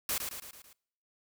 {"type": "noise with echo", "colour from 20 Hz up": "white", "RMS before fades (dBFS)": -32, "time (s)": [0.09, 0.18], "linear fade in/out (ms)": 2, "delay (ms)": 110, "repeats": 5, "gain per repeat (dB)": -5, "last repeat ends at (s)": 0.73, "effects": ["noise-tail reverb RT60 0.7 s tail -25 dB re dry"]}